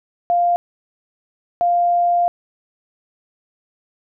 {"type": "tone bursts at uneven times", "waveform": "sine", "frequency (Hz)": 698.5, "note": "F5", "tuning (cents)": 0, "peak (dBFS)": -13, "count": 2, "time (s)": [[0.3, 0.56], [1.61, 2.28]], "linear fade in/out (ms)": 0, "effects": []}